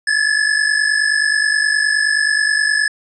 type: tone pair together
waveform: square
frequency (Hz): 1690 / 1739.5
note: G#6 / A6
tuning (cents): +30 / -20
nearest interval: unison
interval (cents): 50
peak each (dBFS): -17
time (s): 0.07-2.88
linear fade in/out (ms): 5
effects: resampled to 22050 Hz